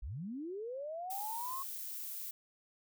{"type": "linear sweep", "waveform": "sine", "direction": "up", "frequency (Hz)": [41.2, 1100], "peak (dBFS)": -39, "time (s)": [0.02, 1.63], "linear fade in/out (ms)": 10}
{"type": "noise", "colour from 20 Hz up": "violet", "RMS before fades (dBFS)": -43, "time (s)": [1.1, 2.31], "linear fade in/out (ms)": 5}
{"effects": []}